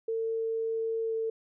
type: tone with pitch glide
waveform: sine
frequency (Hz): 450.5 to 447.9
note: A4 to A4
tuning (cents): +41 to +31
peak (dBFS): -28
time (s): 0.08-1.3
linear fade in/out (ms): 5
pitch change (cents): -10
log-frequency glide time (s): 1.02-1.14
effects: none